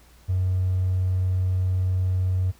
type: tone with hard clipping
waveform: triangle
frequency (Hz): 92.5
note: F#2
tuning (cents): 0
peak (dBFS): -20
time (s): 0.28-2.52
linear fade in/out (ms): 20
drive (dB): 3
effects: added 60 Hz sine -53 dBFS peak until 2.59 s + pink hiss -56 dBFS RMS until 2.59 s